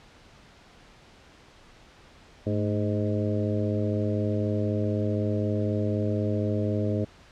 harmonic tone with a mistuned harmonic, 104 Hz, G#2, 3 cents sharp, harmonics 1 / 2 / 3 / 4 / 5 / 6, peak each -27 / -30 / -32 / -33 / -34 / -35 dBFS, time 2.46-7.05 s, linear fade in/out 10 ms, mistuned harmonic 2, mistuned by +72 cents, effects pink hiss -53 dBFS RMS until 7.31 s + low-pass 5000 Hz 12 dB/octave

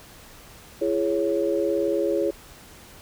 sine chord, C# minor, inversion first, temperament equal with one note detuned, 336.9 / 415.3 / 554.4 Hz, E4 / G#4 / C#5, +38 / 0 / 0 cents, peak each -25 dBFS, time 0.81-2.31 s, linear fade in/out 10 ms, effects pink hiss -47 dBFS RMS until 3.01 s

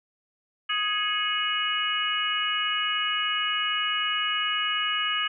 harmonic tone with a mistuned harmonic, 416.7 Hz, G#4, 6 cents sharp, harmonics 3 / 4 / 5 / 6 / 7, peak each -30 / -31 / -33 / -35 / -27 dBFS, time 0.69-5.28 s, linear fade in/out 10 ms, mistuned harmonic 5, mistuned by +78 cents, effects none

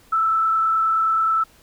sine tone with frequency modulation, 1318.5 Hz, E6, in tune, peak -16 dBFS, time 0.12-1.44 s, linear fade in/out 10 ms, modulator 29.5 Hz, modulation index 0.57, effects pink hiss -53 dBFS RMS until 1.62 s

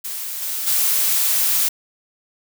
blue noise with level steps, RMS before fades -28 / -25 / -18 dBFS, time 0.04-1.69 s, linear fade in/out 10 ms, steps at 0.41 / 0.66 s, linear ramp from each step 20 ms, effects none

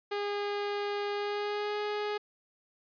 sawtooth tone with pitch glide, 408.6 to 417.2 Hz, G#4 to G#4, -28 to +8 cents, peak -27 dBFS, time 0.11-2.18 s, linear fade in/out 10 ms, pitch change +36 cents, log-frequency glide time 1.12-1.78 s, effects resampled to 11025 Hz

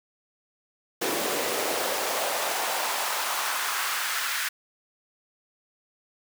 pink noise with high-pass filter sweep, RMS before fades -28 dBFS, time 1.01-4.49 s, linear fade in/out 10 ms, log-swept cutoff 350 to 1600 Hz, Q 1.8, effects none

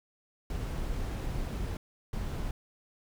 brown noise bursts at uneven times, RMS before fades -34 dBFS, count 2, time 0.5-1.77 / 2.13-2.51 s, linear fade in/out 2 ms, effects none

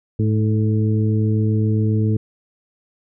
harmonic tone with a mistuned harmonic, 107.5 Hz, A2, 40 cents flat, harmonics 1 / 2 / 3 / 4, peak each -16 / -22 / -26 / -28 dBFS, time 0.19-2.17 s, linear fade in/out 5 ms, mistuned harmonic 4, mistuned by +28 cents, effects none

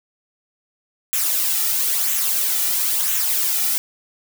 blue noise with flanger, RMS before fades -20 dBFS, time 1.13-3.78 s, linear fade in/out 0 ms, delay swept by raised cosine 0.2 to 1.9 ms, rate 1 Hz, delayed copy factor -0.55, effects none

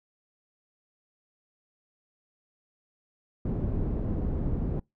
pink low-pass noise, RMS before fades -29 dBFS, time 3.45-4.8 s, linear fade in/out 5 ms, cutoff 310 Hz, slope 12 dB/octave, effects noise-tail reverb RT60 0.2 s tail -26 dB re dry

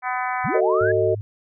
harmonic tone, 251.4 Hz, B3, 31 cents sharp, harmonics 3 / 4 / 5 / 6 / 7 / 8 / 9, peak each -26 / -28 / -30 / -32 / -33 / -34 / -35 dBFS, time 0.02-0.61 s, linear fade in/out 50 ms
sine linear sweep, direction up, 87.31 to 1719 Hz, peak -23 dBFS, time 0.44-0.92 s, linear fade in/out 10 ms
sine chord, D# diminished, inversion first, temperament just, 373.4 / 448 / 622.3 Hz, F#4 / A4 / D#5, +16 / +31 / 0 cents, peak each -21 dBFS, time 0.54-1.15 s, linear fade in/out 10 ms
sine tone, 103.83 Hz, G#2, in tune, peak -27 dBFS, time 0.81-1.21 s, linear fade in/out 0 ms
effects none

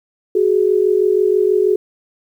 sine tone pair together, 373.1 / 419.3 Hz, F#4 / G#4, +14 / +17 cents, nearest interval major second, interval 203 cents, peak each -14 dBFS, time 0.35-1.76 s, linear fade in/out 5 ms, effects 8-bit

